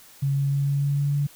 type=tone with pitch steps; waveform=sine; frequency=138.59 / 139.39 / 140.2 / 141.01 / 141.83 / 142.65 / 143.48 Hz; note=C#3 / C#3 / C#3 / C#3 / C#3 / C#3 / D3; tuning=0 / +10 / +20 / +30 / +40 / +50 / -40 cents; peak=-20 dBFS; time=0.22-1.27 s; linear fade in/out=10 ms; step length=150 ms; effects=white hiss -50 dBFS RMS until 1.35 s